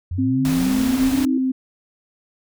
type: linear sweep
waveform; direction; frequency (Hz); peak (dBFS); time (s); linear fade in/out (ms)
sine; up; 82.41 to 327.4; -22; 0.11-1.38; 5
type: tone with vibrato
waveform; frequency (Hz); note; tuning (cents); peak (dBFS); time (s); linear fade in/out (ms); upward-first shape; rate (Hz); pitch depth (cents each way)
sine; 261.6; C4; 0; -17; 0.18-1.52; 10; sine; 1.3; 8
type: noise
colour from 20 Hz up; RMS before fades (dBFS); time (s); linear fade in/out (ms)
pink; -29; 0.45-1.25; 0
effects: none